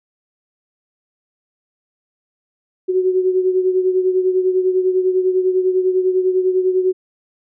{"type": "beating tone pair", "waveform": "sine", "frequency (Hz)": [370, 380], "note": ["F#4", "F#4"], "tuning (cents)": [0, 46], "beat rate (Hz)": 10, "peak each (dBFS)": [-14, -21], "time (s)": [2.88, 6.93], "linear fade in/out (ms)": 20, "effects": []}